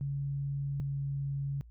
sine tone pair in turn, 140 / 139.41 Hz, C#3 / C#3, +18 / +10 cents, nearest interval unison, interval 8 cents, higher first, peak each -31 / -31 dBFS, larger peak neither, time 0.01-0.8 / 0.8-1.61 s, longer second, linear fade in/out 0 ms, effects noise-tail reverb RT60 0.1 s tail -24 dB re dry + added 58 Hz sine -50 dBFS peak until 1.7 s

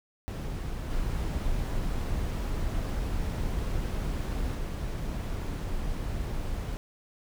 brown noise with level steps, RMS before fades -33 / -30 / -32 dBFS, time 0.28-6.77 s, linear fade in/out 0 ms, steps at 0.9 / 4.55 s, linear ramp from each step 5 ms, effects none

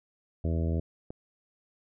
harmonic tone, 82 Hz, E2, 9 cents flat, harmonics 1 / 2 / 3 / 4 / 5 / 6 / 7 / 8, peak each -27 / -33 / -37 / -39 / -41 / -43 / -44 / -45 dBFS, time 0.44-0.8 s, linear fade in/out 5 ms
click, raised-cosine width 2 ms, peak -26 dBFS, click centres 1.105 s
effects none

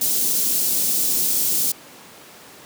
white band-stop noise, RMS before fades -20 dBFS, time 0.01-1.72 s, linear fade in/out 5 ms, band 320 to 5500 Hz, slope 12 dB/octave, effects pink hiss -43 dBFS RMS until 2.65 s + high-pass 200 Hz 12 dB/octave

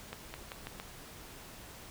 accelerating click train, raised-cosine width 0.3 ms, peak -24 dBFS, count 5, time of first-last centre 0.13-0.799 s, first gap 210 ms, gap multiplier 0.85, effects pink hiss -50 dBFS RMS until 1.9 s

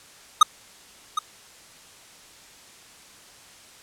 square tone with echo, 1244.5 Hz, D#6, in tune, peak -9 dBFS, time 0.41-0.43 s, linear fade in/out 5 ms, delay 760 ms, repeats 1, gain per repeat -12 dB, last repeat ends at 1.19 s, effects white hiss -49 dBFS RMS until 3.82 s + low-pass 9000 Hz 12 dB/octave

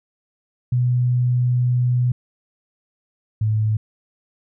sine tone pair in turn, 123.8 / 108.39 Hz, B2 / A2, +5 / -26 cents, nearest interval major second, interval 231 cents, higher first, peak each -15 / -16 dBFS, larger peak first, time 0.72-2.12 / 3.41-3.77 s, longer first, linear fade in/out 5 ms, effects none

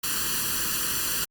white noise with comb filter, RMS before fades -27 dBFS, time 0.03-1.25 s, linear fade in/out 10 ms, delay 0.68 ms, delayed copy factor +0.85, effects Opus 48 kbps

